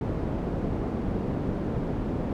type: low-pass noise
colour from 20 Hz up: white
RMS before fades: -29 dBFS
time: 0.01-2.33 s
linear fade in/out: 2 ms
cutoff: 310 Hz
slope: 12 dB/octave
effects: none